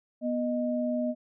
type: tone pair together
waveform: sine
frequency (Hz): 244.8 / 618.8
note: B3 / D#5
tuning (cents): -15 / -10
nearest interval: octave + major third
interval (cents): 1605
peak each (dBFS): -28 / -30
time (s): 0.21-1.15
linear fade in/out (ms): 50
effects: none